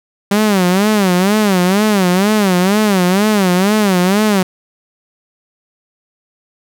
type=tone with vibrato; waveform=sawtooth; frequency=196 Hz; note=G3; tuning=in tune; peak=-6 dBFS; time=0.31-4.43 s; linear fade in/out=5 ms; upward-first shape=sine; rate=2.1 Hz; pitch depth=170 cents each way; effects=none